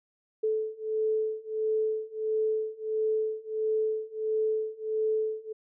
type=beating tone pair; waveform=sine; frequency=435 / 436.5 Hz; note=A4 / A4; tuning=-20 / -14 cents; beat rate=1.5 Hz; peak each=-30 / -29 dBFS; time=0.43-5.53 s; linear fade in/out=10 ms; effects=none